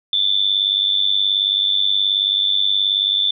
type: tone with amplitude modulation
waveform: sine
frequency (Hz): 3520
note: A7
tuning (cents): 0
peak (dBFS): -11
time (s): 0.13-3.31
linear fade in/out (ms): 2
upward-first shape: sine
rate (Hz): 98.7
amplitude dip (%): 80
effects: none